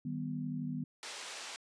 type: chord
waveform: sine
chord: Eb augmented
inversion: none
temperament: equal with one note detuned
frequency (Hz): 155.56 / 193.97 / 246.9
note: Eb3 / G3 / B3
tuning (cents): 0 / -18 / 0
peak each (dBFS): -39 / -43 / -38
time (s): 0.05-0.84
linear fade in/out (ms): 5
type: band-pass noise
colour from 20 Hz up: white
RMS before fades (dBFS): -45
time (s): 1.03-1.56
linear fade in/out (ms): 0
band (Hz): 460 to 6000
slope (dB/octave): 12
effects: resampled to 22050 Hz